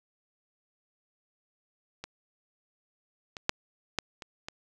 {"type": "clicks", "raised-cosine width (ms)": 0.2, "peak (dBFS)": [-21, -22, -6, -10, -24, -20], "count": 6, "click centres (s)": [2.04, 3.368, 3.494, 3.987, 4.222, 4.485], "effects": []}